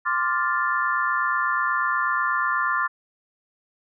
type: chord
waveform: sine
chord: D minor seventh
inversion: third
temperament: equal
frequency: 1046.5 / 1174.7 / 1396.9 / 1760 Hz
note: C6 / D6 / F6 / A6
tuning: 0 / 0 / 0 / 0 cents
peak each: -26 dBFS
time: 0.05-2.88 s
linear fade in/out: 20 ms
effects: none